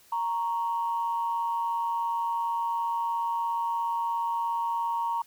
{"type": "tone pair together", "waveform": "sine", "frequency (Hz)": [931.6, 1108.7], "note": ["A#5", "C#6"], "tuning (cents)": [-1, 0], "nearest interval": "minor third", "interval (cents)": 301, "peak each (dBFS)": [-26, -33], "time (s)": [0.12, 5.22], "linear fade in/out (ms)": 5, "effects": ["tanh soft clip ceiling -19 dBFS", "white hiss -58 dBFS RMS until 5.26 s"]}